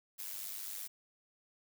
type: noise with amplitude modulation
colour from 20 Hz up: blue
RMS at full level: -40 dBFS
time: 0.18-0.88 s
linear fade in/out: 20 ms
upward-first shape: sine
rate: 100 Hz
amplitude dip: 70%
effects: none